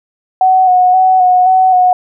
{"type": "tone with vibrato", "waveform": "sine", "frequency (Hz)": 740, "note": "F#5", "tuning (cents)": 0, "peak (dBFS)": -5, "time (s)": [0.41, 1.93], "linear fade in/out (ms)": 2, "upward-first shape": "square", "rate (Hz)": 1.9, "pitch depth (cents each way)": 23, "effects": []}